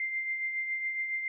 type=tone with tremolo; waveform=sine; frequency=2093 Hz; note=C7; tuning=in tune; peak=-28 dBFS; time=0-1.28 s; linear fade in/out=2 ms; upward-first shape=triangle; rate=7.2 Hz; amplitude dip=50%; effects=none